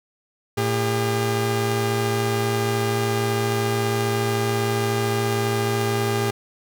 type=tone pair together; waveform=sawtooth; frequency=113 / 402.7 Hz; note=A2 / G4; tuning=+47 / +47 cents; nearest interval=octave + minor seventh; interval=2200 cents; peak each=-19 dBFS; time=0.57-6.31 s; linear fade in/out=10 ms; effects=none